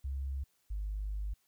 sine tone pair in turn, 68 / 50.94 Hz, C#2 / G#1, -33 / -33 cents, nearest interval perfect fourth, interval 500 cents, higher first, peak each -33 / -33 dBFS, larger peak neither, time 0.04-0.44 / 0.7-1.34 s, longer second, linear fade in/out 10 ms, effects tanh soft clip ceiling -29 dBFS + white hiss -74 dBFS RMS until 1.47 s

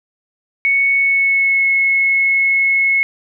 sine tone with pitch glide, 2217 to 2184 Hz, C#7 to C#7, 0 to -26 cents, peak -11 dBFS, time 0.65-3.03 s, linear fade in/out 0 ms, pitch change -26 cents, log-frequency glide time 0.93-1.68 s, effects none

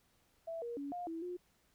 sine tone with pitch steps, 661 / 472.5 / 282.7 / 708 / 328.4 / 356.7 Hz, E5 / A#4 / C#4 / F5 / E4 / F4, +5 / +23 / +34 / +23 / -6 / +37 cents, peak -39 dBFS, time 0.47-1.37 s, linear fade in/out 10 ms, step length 150 ms, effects pink hiss -73 dBFS RMS until 1.74 s

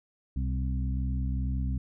harmonic tone with a mistuned harmonic, 65.41 Hz, C2, in tune, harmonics 1 / 2 / 3 / 4, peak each -28 / -34 / -38 / -40 dBFS, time 0.36-1.78 s, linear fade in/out 5 ms, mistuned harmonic 2, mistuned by -43 cents, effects none

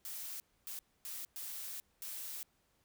blue noise bursts at uneven times, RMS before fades -44 dBFS, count 5, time 0.05-0.4 / 0.67-0.79 / 1.05-1.25 / 1.36-1.8 / 2.02-2.43 s, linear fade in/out 0 ms, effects pink hiss -75 dBFS RMS until 2.84 s

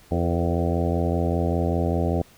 harmonic tone with a mistuned harmonic, 85.1 Hz, F2, 44 cents flat, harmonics 1 / 2 / 3 / 4 / 5 / 6 / 7 / 8 / 9, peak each -24 / -27 / -29 / -30 / -31 / -32 / -32 / -33 / -34 dBFS, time 0.11-2.22 s, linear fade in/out 5 ms, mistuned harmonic 5, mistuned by +44 cents, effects pink hiss -53 dBFS RMS until 2.37 s

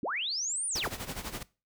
sine linear two-way sweep, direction up then down, 171.6 to 9580 to 171.6 Hz, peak -30 dBFS, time 0.03-0.88 s, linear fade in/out 2 ms, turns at 0.67 s
pink noise with tremolo, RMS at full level -36 dBFS, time 0.75-1.43 s, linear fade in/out 5 ms, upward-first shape sine, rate 12 Hz, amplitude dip 75%
effects noise-tail reverb RT60 0.3 s tail -20 dB re dry

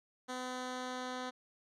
10% pulse tone with low-pass filter sweep, 253.2 Hz, B3, 43 cents sharp, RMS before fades -41 dBFS, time 0.28-1.31 s, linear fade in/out 20 ms, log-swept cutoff 7700 to 5100 Hz, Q 1, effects none

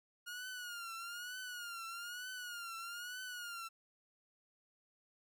sawtooth tone with vibrato, 1426 Hz, F6, 36 cents sharp, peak -40 dBFS, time 0.26-3.69 s, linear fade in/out 20 ms, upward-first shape triangle, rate 1.1 Hz, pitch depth 110 cents each way, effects none

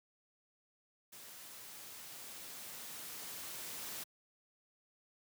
white noise with level ramp, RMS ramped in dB -53 to -44 dBFS, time 1.12-4.04 s, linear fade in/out 10 ms, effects high-pass 100 Hz 12 dB/octave

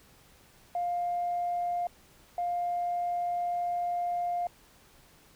sine tone pair in turn, 703 / 703 Hz, F5 / F5, +11 / +11 cents, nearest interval unison, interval 0 cents, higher neither, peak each -27 dBFS, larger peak neither, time 0.75-1.87 / 2.38-4.47 s, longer second, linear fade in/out 2 ms, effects tanh soft clip ceiling -23 dBFS + pink hiss -59 dBFS RMS until 5.35 s

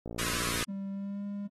click train, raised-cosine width 2 ms, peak -26 dBFS, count 34, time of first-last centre 0.06-0.627 s, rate 58.2 Hz
pink high-pass noise, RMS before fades -34 dBFS, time 0.18-0.65 s, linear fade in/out 10 ms, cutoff 1000 Hz, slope 96 dB/octave
triangle tone with pitch glide, 196 to 202.1 Hz, G3 to G#3, 0 to -47 cents, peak -32 dBFS, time 0.68-1.48 s, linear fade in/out 20 ms, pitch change +53 cents, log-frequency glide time 0.9-1.25 s
effects AAC 32 kbps

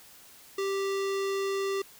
square tone with low-pass filter, 392 Hz, G4, in tune, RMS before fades -30 dBFS, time 0.58-1.82 s, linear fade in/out 5 ms, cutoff 6600 Hz, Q 0.93, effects white hiss -53 dBFS RMS until 1.99 s

